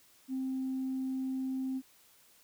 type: tone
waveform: sine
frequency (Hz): 262.4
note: C4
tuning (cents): +5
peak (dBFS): -31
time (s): 0.28-1.82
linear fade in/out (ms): 50
effects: tanh soft clip ceiling -28 dBFS + white hiss -63 dBFS RMS until 2.43 s